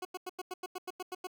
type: tone bursts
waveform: 20% pulse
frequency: 366.5 Hz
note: F#4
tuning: 16 cents flat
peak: -32 dBFS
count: 11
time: 0.02-1.271 s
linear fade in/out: 5 ms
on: 31 ms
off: 91 ms
effects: none